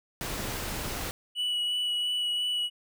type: noise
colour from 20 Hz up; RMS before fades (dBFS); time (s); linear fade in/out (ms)
pink; -34; 0.21-1.11; 0
type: tone with vibrato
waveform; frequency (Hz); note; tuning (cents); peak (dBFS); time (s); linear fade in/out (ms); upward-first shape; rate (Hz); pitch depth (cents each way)
triangle; 2942; F#7; -11; -25; 1.35-2.7; 50; sine; 2.9; 12
effects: none